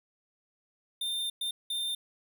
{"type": "tone bursts at uneven times", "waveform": "square", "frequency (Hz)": 3608, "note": "A7", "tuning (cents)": 43, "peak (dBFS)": -31, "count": 3, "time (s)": [[1.01, 1.3], [1.41, 1.51], [1.7, 1.95]], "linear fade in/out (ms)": 5, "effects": []}